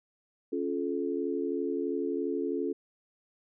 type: chord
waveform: sine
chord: Db augmented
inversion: none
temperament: equal with one note detuned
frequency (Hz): 277.2 / 349.2 / 432.2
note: Db4 / F4 / A4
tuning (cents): 0 / 0 / -31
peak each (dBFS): -33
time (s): 0.52-2.73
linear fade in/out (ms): 10
effects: none